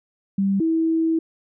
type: tone pair in turn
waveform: sine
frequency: 196 / 324.9 Hz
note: G3 / E4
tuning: 0 / -25 cents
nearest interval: major sixth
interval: 875 cents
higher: second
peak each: -17 / -17 dBFS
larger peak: neither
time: 0.38-0.6 / 0.6-1.19 s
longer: second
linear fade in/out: 5 ms
effects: none